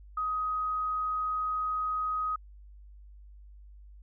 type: tone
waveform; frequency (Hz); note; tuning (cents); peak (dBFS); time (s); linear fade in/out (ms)
sine; 1257; D#6; +17; -28; 0.17-2.36; 5
effects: added 50 Hz sine -48 dBFS peak until 4.02 s